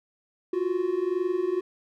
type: tone pair together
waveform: triangle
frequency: 348.1 / 370 Hz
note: F4 / F#4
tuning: -6 / 0 cents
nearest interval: minor second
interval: 106 cents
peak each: -26 / -24 dBFS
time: 0.53-1.61 s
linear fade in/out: 5 ms
effects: none